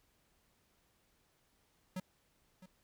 square tone with echo, 185 Hz, F#3, in tune, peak -38 dBFS, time 1.96-2 s, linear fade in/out 5 ms, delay 660 ms, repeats 1, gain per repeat -15 dB, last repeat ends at 2.66 s, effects pink hiss -74 dBFS RMS until 2.83 s

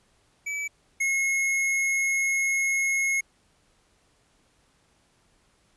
square tone pair in turn, 2297 / 2168 Hz, D7 / C#7, -39 / -39 cents, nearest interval minor second, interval 100 cents, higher first, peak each -29 / -23 dBFS, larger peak second, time 0.46-0.68 / 1-3.21 s, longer second, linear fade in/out 10 ms, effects pink hiss -65 dBFS RMS until 5.76 s + resampled to 24000 Hz

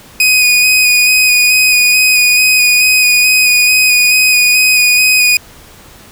sawtooth tone with vibrato, 2489 Hz, D#7, in tune, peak -3 dBFS, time 0.2-5.37 s, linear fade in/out 2 ms, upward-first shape square, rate 2.3 Hz, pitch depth 14 cents each way, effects pink hiss -38 dBFS RMS until 6.11 s

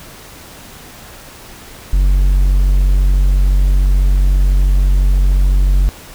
triangle tone, 47 Hz, F#1, 28 cents sharp, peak -6 dBFS, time 1.93-5.89 s, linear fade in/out 0 ms, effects pink hiss -36 dBFS RMS until 6.14 s

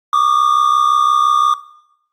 triangle tone pair together, 1148 / 1213.8 Hz, D6 / D#6, -40 / -43 cents, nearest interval minor second, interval 97 cents, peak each -11 dBFS, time 0.13-1.54 s, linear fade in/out 2 ms, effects noise-tail reverb RT60 0.8 s tail -19 dB re dry + Opus 48 kbps

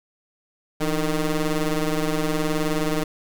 20% pulse ring-modulated tone, 155.56 Hz, D#3, in tune, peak -13 dBFS, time 0.8-3.04 s, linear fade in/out 10 ms, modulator 146 Hz, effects none

